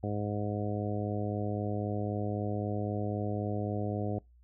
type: harmonic tone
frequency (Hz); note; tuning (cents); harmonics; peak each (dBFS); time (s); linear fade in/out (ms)
103.83; G#2; 0; 1 / 2 / 3 / 4 / 5 / 6 / 7; -34 / -37 / -39 / -40 / -41 / -42 / -42; 0.03-4.19; 5
effects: noise-tail reverb RT60 0.2 s tail -25 dB re dry + added 60 Hz sine -57 dBFS peak until 4.43 s